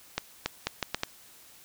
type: accelerating click train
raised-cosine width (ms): 0.2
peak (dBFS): -10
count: 6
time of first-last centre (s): 0.18-1.034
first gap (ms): 280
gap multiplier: 0.75
effects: white hiss -54 dBFS RMS until 1.64 s